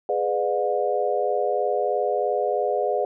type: chord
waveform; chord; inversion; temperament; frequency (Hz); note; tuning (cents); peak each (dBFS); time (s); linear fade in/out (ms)
sine; G# diminished seventh; none; just; 415.3 / 498.4 / 598 / 717.6; G#4 / B4 / D5 / F5; 0 / +16 / +31 / +47; -26; 0.09-3.05; 2
effects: none